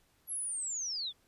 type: linear sweep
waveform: sine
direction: down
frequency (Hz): 11470 to 3322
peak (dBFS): -34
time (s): 0.27-1.13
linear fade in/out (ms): 50
effects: pink hiss -70 dBFS RMS until 1.27 s + resampled to 32000 Hz